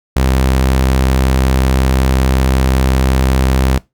sawtooth tone, 65.41 Hz, C2, in tune, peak -6 dBFS, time 0.16-3.78 s, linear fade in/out 5 ms, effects noise-tail reverb RT60 0.2 s tail -21 dB re dry

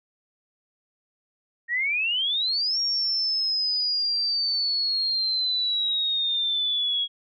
sine exponential two-way sweep, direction up then down, 1850 to 5588 to 3311 Hz, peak -22 dBFS, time 1.68-7.08 s, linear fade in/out 50 ms, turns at 2.79 s, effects none

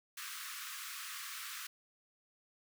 pink high-pass noise, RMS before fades -45 dBFS, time 0.17-1.67 s, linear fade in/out 5 ms, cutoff 1100 Hz, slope 96 dB/octave, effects none

